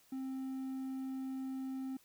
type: tone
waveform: triangle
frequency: 264.1 Hz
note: C4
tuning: 16 cents sharp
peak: -36 dBFS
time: 0.12-1.97 s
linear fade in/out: 5 ms
effects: white hiss -67 dBFS RMS until 2.04 s